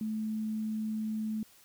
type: tone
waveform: sine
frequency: 217.3 Hz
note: A3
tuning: 21 cents flat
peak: -31 dBFS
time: 0.01-1.43 s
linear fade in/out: 2 ms
effects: white hiss -60 dBFS RMS until 1.64 s